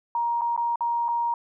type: tone with dropouts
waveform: sine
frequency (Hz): 941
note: A#5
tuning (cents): +16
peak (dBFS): -22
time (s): 0.15-1.34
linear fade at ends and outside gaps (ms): 2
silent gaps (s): 0.411-0.417 / 0.564-0.576 / 0.758-0.807 / 1.083-1.087
effects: none